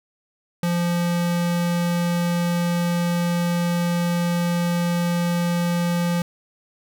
square tone, 173.2 Hz, F3, 14 cents flat, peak -20 dBFS, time 0.63-6.22 s, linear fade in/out 2 ms, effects none

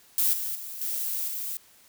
violet noise with level steps, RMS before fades -23 / -31 / -38 / -30 / -33 dBFS, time 0.18-1.57 s, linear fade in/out 0 ms, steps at 0.33 / 0.55 / 0.81 / 1.28 s, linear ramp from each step 5 ms, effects white hiss -57 dBFS RMS until 1.88 s

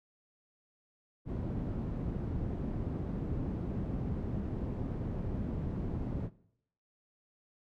white low-pass noise, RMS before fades -36 dBFS, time 1.25-6.3 s, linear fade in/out 50 ms, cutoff 200 Hz, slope 12 dB/octave, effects noise-tail reverb RT60 0.7 s tail -19 dB re dry

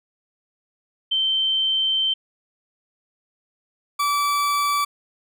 sine / 40% pulse tone pair in turn, 3110 / 1155.2 Hz, G7 / D6, -14 / -29 cents, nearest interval octave + perfect fourth, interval 1715 cents, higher first, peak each -18 dBFS, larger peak neither, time 1.11-2.14 / 3.99-4.85 s, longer first, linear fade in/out 10 ms, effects none

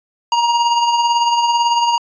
square tone with tremolo, 944 Hz, A#5, 22 cents sharp, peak -11 dBFS, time 0.32-1.98 s, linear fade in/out 2 ms, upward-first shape triangle, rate 18 Hz, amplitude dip 50%, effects resampled to 16000 Hz

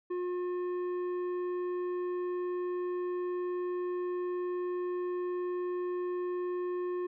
sine tone with tanh clipping, 358.1 Hz, F4, 43 cents sharp, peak -33 dBFS, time 0.1-7.07 s, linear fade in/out 10 ms, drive 9 dB, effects none

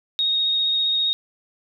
sine tone with vibrato, 3738 Hz, A#7, 4 cents sharp, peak -18 dBFS, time 0.19-1.13 s, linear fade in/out 0 ms, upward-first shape sine, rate 15 Hz, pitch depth 14 cents each way, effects none

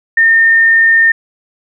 sine tone, 1819 Hz, A#6, 43 cents flat, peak -5 dBFS, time 0.17-1.12 s, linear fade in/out 5 ms, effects none

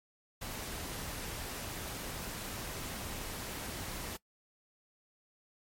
pink noise, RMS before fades -41 dBFS, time 0.41-4.17 s, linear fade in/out 10 ms, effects noise-tail reverb RT60 0.1 s tail -21 dB re dry + MP3 64 kbps

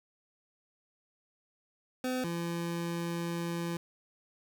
25% pulse tone pair in turn, 254.8 / 170.06 Hz, C4 / F3, -46 / -46 cents, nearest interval perfect fifth, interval 700 cents, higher first, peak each -27 / -29 dBFS, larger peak first, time 2.04-2.24 / 2.24-3.77 s, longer second, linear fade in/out 2 ms, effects none

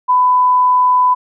sine tone, 1000 Hz, B5, 21 cents sharp, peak -8 dBFS, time 0.08-1.15 s, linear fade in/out 20 ms, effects none

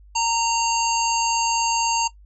harmonic tone, 924 Hz, A#5, 16 cents flat, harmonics 1 / 3 / 5 / 7 / 8, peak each -21 / -26 / -28 / -29 / -30 dBFS, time 0.15-2.08 s, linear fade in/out 10 ms, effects noise-tail reverb RT60 0.1 s tail -17 dB re dry + added 50 Hz sine -45 dBFS peak until 2.25 s

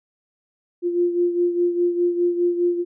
sine beating tone pair, 349.2 / 354.1 Hz, F4 / F4, 0 / +24 cents, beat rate 4.9 Hz, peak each -18 / -25 dBFS, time 0.82-2.85 s, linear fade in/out 50 ms, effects none

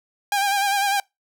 sawtooth tone with vibrato, 800 Hz, G5, 35 cents sharp, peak -15 dBFS, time 0.32-1 s, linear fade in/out 2 ms, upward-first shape sine, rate 10 Hz, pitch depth 44 cents each way, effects noise-tail reverb RT60 0.2 s tail -26 dB re dry

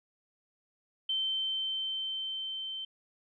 sine tone with level ramp, 3100 Hz, G7, 20 cents flat, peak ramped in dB -28 to -36 dBFS, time 1.09-2.85 s, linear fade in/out 5 ms, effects none

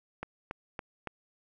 click train, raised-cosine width 0.5 ms, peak -21 dBFS, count 4, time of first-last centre 0.23-1.073 s, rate 3.56 Hz, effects none

